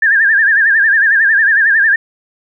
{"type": "tone with vibrato", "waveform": "sine", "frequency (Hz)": 1698, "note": "G#6", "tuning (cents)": 38, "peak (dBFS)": -7, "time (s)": [0.02, 1.96], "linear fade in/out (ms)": 5, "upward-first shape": "sine", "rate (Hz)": 11, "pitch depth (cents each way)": 120, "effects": []}